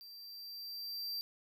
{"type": "tone with level ramp", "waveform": "square", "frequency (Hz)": 4699, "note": "D8", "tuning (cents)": 0, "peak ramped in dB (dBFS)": [-51, -37], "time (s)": [0.01, 1.21], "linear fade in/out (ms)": 0, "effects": ["12-bit"]}